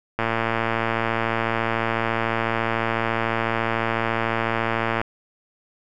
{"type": "click train", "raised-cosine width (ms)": 0.5, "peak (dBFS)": -7, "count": 551, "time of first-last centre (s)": [0.19, 5.015], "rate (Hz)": 114, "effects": []}